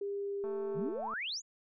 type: tone with pitch glide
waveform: sine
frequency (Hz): 401.5 to 399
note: G4 to G4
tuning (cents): +41 to +31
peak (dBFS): -34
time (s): 0.01-0.89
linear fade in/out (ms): 5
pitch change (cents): -10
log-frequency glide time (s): 0.14-0.53
type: click train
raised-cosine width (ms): 1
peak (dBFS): -35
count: 155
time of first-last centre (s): 0.44-1.137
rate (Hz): 221
type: exponential sweep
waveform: sine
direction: up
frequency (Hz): 130.81 to 7200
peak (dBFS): -35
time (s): 0.74-1.42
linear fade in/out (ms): 50
effects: none